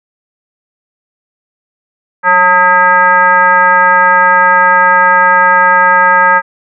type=tone with frequency modulation; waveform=sine; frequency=1263 Hz; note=D#6; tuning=26 cents sharp; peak=-4 dBFS; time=2.23-6.42 s; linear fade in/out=50 ms; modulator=358 Hz; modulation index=1.5; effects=none